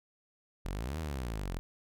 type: exponential two-way sweep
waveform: sawtooth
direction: up then down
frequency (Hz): 40.37 to 82.41 to 40.37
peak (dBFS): -31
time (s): 0.65-1.59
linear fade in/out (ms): 0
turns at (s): 0.99
effects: none